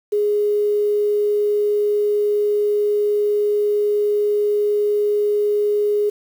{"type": "tone with quantisation", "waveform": "sine", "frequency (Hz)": 415.3, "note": "G#4", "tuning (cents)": 0, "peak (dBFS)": -15, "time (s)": [0.12, 6.1], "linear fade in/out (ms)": 10, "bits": 7, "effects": []}